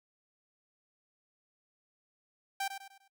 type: tone with echo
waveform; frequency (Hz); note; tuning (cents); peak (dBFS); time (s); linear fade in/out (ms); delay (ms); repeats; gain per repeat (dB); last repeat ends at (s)
sawtooth; 784; G5; 0; -28; 2.6-2.68; 5; 100; 4; -8; 3.08
effects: noise-tail reverb RT60 0.1 s tail -19 dB re dry